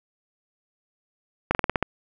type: slowing click train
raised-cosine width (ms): 0.5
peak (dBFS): -6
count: 7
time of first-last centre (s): 1.51-1.826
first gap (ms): 39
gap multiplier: 1.12
effects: none